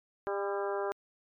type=harmonic tone with a mistuned harmonic; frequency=199.9 Hz; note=G3; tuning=34 cents sharp; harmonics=2 / 3 / 4 / 5 / 6 / 7 / 8; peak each=-33 / -37 / -39 / -41 / -43 / -44 / -45 dBFS; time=0.27-0.92 s; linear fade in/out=0 ms; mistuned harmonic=7; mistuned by=-42 cents; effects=MP3 96 kbps